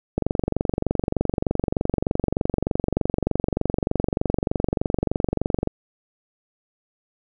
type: click train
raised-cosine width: 2 ms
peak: -7 dBFS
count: 129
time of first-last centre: 0.18-5.674 s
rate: 23.3 Hz
effects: none